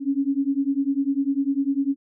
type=beating tone pair; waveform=sine; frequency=271.9 / 281.9 Hz; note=C#4 / C#4; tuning=-33 / +29 cents; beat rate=10 Hz; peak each=-23 / -23 dBFS; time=0-1.96 s; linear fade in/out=50 ms; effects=none